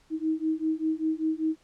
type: beating tone pair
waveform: sine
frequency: 314.2 / 319.3 Hz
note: D#4 / D#4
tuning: +17 / +45 cents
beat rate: 5.1 Hz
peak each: -28 dBFS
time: 0.1-1.56 s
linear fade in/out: 50 ms
effects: pink hiss -63 dBFS RMS until 1.63 s + low-pass 8000 Hz 12 dB/octave